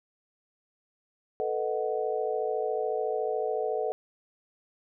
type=chord; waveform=sine; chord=B dominant seventh; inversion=third; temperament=equal; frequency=440 / 493.9 / 622.3 / 740 Hz; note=A4 / B4 / D#5 / F#5; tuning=0 / 0 / 0 / 0 cents; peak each=-30 / -33 / -34 / -34 dBFS; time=1.4-3.92 s; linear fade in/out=0 ms; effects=none